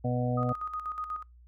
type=harmonic tone; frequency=123.47 Hz; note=B2; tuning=in tune; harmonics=1 / 2 / 4 / 5 / 6; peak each=-29 / -32 / -35 / -36 / -37 dBFS; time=0.04-0.53 s; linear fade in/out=10 ms
type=tone with tremolo; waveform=sine; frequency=1244.5 Hz; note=D#6; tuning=in tune; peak=-31 dBFS; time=0.37-1.23 s; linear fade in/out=10 ms; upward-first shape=square; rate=8.2 Hz; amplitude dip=60%
effects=noise-tail reverb RT60 0.2 s tail -25 dB re dry + added 60 Hz sine -52 dBFS peak until 1.47 s